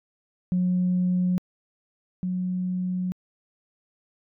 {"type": "tone pair in turn", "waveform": "sine", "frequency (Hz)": [181, 182.47], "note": ["F#3", "F#3"], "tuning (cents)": [-38, -24], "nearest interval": "unison", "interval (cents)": 14, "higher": "second", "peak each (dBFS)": [-19, -24], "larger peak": "first", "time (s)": [[0.52, 1.38], [2.23, 3.12]], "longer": "second", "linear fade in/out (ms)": 0, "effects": ["tanh soft clip ceiling -16 dBFS"]}